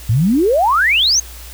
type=exponential sweep; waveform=sine; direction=up; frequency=100.9 to 6580 Hz; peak=-10 dBFS; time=0.09-1.2 s; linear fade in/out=5 ms; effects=added 60 Hz sine -33 dBFS peak until 1.53 s + white hiss -37 dBFS RMS until 1.53 s